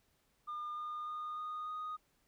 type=tone with pitch steps; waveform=sine; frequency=1208 / 1216.4 / 1224.9 / 1233.4 / 1242 Hz; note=D6 / D#6 / D#6 / D#6 / D#6; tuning=+48 / -40 / -27 / -16 / -3 cents; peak=-37 dBFS; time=0.47-1.97 s; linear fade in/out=20 ms; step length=300 ms; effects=tanh soft clip ceiling -37 dBFS + pink hiss -75 dBFS RMS until 2.27 s